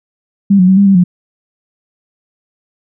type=tone with pitch steps; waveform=sine; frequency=198.6 / 182.4 / 189.6 / 200 / 195.3 / 178.2 Hz; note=G3 / F#3 / F#3 / G3 / G3 / F3; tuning=+23 / -24 / +43 / +35 / -6 / +35 cents; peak=-4 dBFS; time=0.5-1.04 s; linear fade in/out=10 ms; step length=90 ms; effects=none